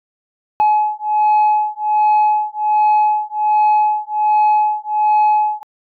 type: beating tone pair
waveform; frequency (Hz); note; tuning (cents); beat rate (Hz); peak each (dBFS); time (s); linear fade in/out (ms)
sine; 848 / 849.3; G#5 / G#5; +36 / +39; 1.3; -13; 0.6-5.63; 0
effects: tanh soft clip ceiling -8 dBFS